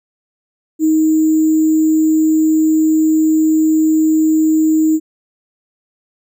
sine tone with sample-and-hold, 314.2 Hz, D#4, 17 cents sharp, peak -9 dBFS, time 0.79-5 s, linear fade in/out 50 ms, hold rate 7350 Hz, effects none

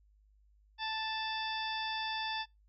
harmonic tone with a mistuned harmonic, 880 Hz, A5, in tune, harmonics 1 / 2 / 3 / 4 / 5 / 6, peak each -38 / -41 / -44 / -40 / -45 / -48 dBFS, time 0.78-2.46 s, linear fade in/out 50 ms, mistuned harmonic 5, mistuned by +99 cents, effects noise-tail reverb RT60 0.2 s tail -25 dB re dry + added 51 Hz sine -63 dBFS peak until 2.68 s

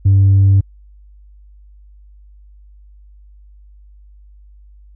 triangle tone with tanh clipping, 97.7 Hz, G2, 5 cents flat, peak -7 dBFS, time 0.05-0.61 s, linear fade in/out 10 ms, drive 6 dB, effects added 50 Hz sine -40 dBFS peak until 4.95 s

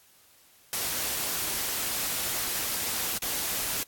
white noise with dropouts, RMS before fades -30 dBFS, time 0.73-3.83 s, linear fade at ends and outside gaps 0 ms, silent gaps 3.179-3.222 s, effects white hiss -59 dBFS RMS until 3.87 s + AAC 64 kbps

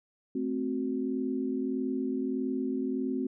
sine chord, F# diminished, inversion first, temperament equal, 220 / 261.6 / 370 Hz, A3 / C4 / F#4, 0 / 0 / 0 cents, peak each -36 / -30 / -35 dBFS, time 0.35-3.27 s, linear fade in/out 5 ms, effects none

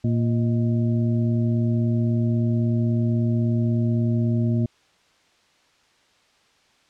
harmonic tone with a mistuned harmonic, 116.3 Hz, A#2, 4 cents flat, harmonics 1 / 2 / 3 / 5, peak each -20 / -23 / -32 / -37 dBFS, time 0.04-4.66 s, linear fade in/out 5 ms, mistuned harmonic 5, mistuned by +110 cents, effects white hiss -60 dBFS RMS until 6.89 s + low-pass 5000 Hz 12 dB/octave

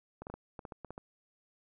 clicks, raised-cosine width 1 ms, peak -29 dBFS, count 10, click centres 0.22 / 0.269 / 0.3 / 0.34 / 0.592 / 0.652 / 0.722 / 0.847 / 0.906 / 0.979 s, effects none

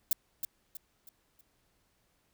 violet noise with echo, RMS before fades -26 dBFS, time 0.11-0.13 s, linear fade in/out 2 ms, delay 320 ms, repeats 4, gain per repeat -8 dB, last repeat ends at 1.41 s, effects pink hiss -73 dBFS RMS until 2.33 s

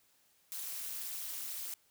blue noise with amplitude modulation, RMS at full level -37 dBFS, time 0.52-1.74 s, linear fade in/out 0 ms, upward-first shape sine, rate 241 Hz, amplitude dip 100%, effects white hiss -70 dBFS RMS until 1.9 s

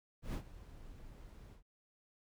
brown noise with ADSR envelope, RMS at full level -36 dBFS, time 0.22-1.63 s, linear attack 120 ms, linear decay 79 ms, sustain -17 dB, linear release 110 ms, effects none

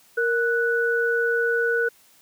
sine tone pair together, 466.2 / 1480.1 Hz, A#4 / F#6, 0 / 0 cents, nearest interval octave + minor sixth, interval 2000 cents, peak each -22 / -22 dBFS, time 0.17-1.89 s, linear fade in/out 10 ms, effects white hiss -56 dBFS RMS until 2.21 s + high-pass 100 Hz 12 dB/octave

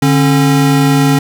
square tone pair together, 145.8 / 272.5 Hz, D3 / C#4, -12 / -29 cents, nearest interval major seventh, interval 1083 cents, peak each -11 dBFS, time 0.02-1.19 s, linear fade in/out 5 ms, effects none

